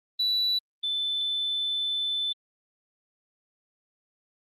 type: tone pair in turn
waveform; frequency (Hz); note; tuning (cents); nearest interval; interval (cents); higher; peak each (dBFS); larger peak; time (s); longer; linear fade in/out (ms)
sine; 3951 / 3520; B7 / A7; 0 / 0; major second; 200; first; -21 / -25; first; 0.19-0.59 / 0.83-2.33; second; 10
effects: tanh soft clip ceiling -20 dBFS + Opus 24 kbps